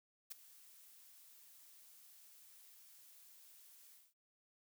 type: noise with ADSR envelope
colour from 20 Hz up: blue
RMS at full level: -44 dBFS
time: 0.3-4.14 s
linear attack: 18 ms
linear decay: 9 ms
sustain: -18 dB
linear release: 210 ms
effects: none